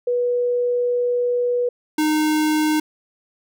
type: tone pair in turn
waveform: sine / square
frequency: 487.9 / 307.4 Hz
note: B4 / D#4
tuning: -21 / -21 cents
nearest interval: minor sixth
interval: 800 cents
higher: first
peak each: -17 / -17 dBFS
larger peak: neither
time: 0.07-1.69 / 1.98-2.8 s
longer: first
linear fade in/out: 5 ms
effects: none